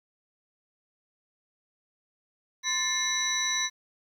sine tone cluster, 1034 / 1763 / 2126 / 3930 / 5920 Hz, C6 / A6 / C7 / B7 / F#8, -21 / +3 / +27 / -9 / 0 cents, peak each -36 / -33 / -33 / -29 / -29 dBFS, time 2.63-3.7 s, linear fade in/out 50 ms, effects tanh soft clip ceiling -17 dBFS + 10-bit

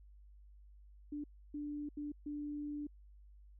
sine tone bursts at uneven times, 293.7 Hz, D4, in tune, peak -39 dBFS, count 4, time 1.12-1.24 / 1.54-1.89 / 1.97-2.12 / 2.26-2.87 s, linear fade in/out 5 ms, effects added 50 Hz sine -56 dBFS peak until 3.59 s

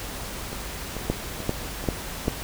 two click trains, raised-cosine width 2 ms, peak -19 / -9 dBFS, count 5 / 4, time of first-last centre 0.53-2.277 / 1.1-2.281 s, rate 2.29 / 2.54 Hz, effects added 50 Hz sine -40 dBFS peak until 2.43 s + pink hiss -35 dBFS RMS until 2.43 s

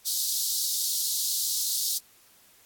pink high-pass noise, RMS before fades -28 dBFS, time 0.05-1.99 s, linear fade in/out 20 ms, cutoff 3900 Hz, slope 48 dB/octave, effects white hiss -58 dBFS RMS until 2.65 s + AAC 64 kbps

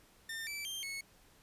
sawtooth tone with pitch steps, 1806 / 2320 / 3164 / 2197 Hz, A6 / D7 / G7 / C#7, +45 / -22 / +15 / -16 cents, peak -36 dBFS, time 0.29-1.01 s, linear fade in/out 5 ms, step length 180 ms, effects pink hiss -64 dBFS RMS until 1.42 s + resampled to 32000 Hz

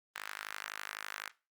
sawtooth tone with high-pass filter, 51.91 Hz, G#1, in tune, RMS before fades -44 dBFS, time 0.15-1.29 s, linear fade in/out 5 ms, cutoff 1500 Hz, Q 2, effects noise-tail reverb RT60 0.3 s tail -19 dB re dry + Opus 32 kbps

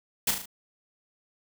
white noise with echo, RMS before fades -24 dBFS, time 0.27-0.31 s, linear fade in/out 5 ms, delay 37 ms, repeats 4, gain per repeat -5 dB, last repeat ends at 0.458 s, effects none

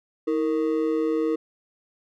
triangle ring-modulated tone, 391.2 Hz, G4, 4 cents flat, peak -16 dBFS, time 0.27-1.36 s, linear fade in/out 10 ms, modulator 70.8 Hz, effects none

